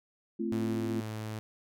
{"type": "chord", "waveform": "sine", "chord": "F major", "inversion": "first", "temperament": "equal with one note detuned", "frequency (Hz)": [220, 261.6, 342.2], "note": ["A3", "C4", "F4"], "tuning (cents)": [0, 0, -35], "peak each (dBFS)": [-33, -37, -34], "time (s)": [0.39, 1.01], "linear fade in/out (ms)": 10}
{"type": "tone with pitch glide", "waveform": "sawtooth", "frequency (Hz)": [109.8, 108.79], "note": ["A2", "A2"], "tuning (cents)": [-3, -19], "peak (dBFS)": -32, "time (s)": [0.52, 1.39], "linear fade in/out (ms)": 0, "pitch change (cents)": -16, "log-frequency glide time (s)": [0.64, 0.83]}
{"effects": []}